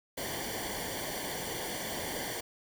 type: noise with comb filter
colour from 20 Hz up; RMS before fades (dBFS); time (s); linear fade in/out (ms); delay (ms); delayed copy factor
pink; -37; 0.17-2.41; 10; 0.77; -0.8
effects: none